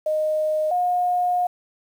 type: tone pair in turn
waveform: sine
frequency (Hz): 618 / 716.9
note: D#5 / F5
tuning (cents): -12 / +45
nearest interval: minor third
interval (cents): 257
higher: second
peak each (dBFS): -19 / -18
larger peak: second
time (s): 0.06-0.71 / 0.71-1.47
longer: second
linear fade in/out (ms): 5
effects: 8-bit